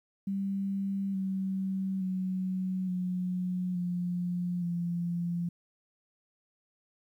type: tone with pitch steps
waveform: sine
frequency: 196 / 191.08 / 186.29 / 181.61 / 177.05 / 172.61 Hz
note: G3 / G3 / F#3 / F#3 / F3 / F3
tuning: 0 / -44 / +12 / -32 / +24 / -20 cents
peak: -29 dBFS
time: 0.27-5.49 s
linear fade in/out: 5 ms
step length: 870 ms
effects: 11-bit